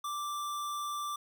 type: tone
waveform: square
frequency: 1174.7 Hz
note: D6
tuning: in tune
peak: -35 dBFS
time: 0.04-1.16 s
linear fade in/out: 5 ms
effects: none